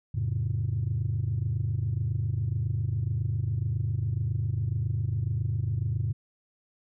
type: chord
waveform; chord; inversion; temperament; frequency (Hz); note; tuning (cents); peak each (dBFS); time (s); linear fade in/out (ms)
sine; F augmented; none; just; 87.31 / 109.13 / 136.42; F2 / A2 / C#3; 0 / -14 / -27; -31 / -27 / -30; 0.14-6.13; 10
effects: tanh soft clip ceiling -20 dBFS